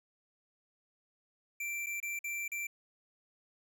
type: tone with dropouts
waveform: square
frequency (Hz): 2349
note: D7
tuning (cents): 0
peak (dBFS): -36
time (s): 1.6-2.67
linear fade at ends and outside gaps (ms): 5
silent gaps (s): 1.862-1.867 / 2.002-2.027 / 2.191-2.241 / 2.48-2.517
effects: none